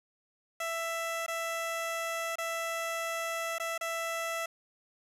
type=tone with dropouts; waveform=15% pulse; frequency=663 Hz; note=E5; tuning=10 cents sharp; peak=-26 dBFS; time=0.6-4.46 s; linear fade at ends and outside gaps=5 ms; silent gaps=1.264-1.28 / 2.357-2.383 / 3.584-3.598 / 3.779-3.81 s; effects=resampled to 32000 Hz + 9-bit